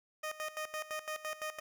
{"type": "tone with tremolo", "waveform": "15% pulse", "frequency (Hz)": 618, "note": "D#5", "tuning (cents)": -12, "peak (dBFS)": -30, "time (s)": [0.23, 1.6], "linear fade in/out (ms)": 10, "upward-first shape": "square", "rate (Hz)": 5.9, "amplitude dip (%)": 80, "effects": []}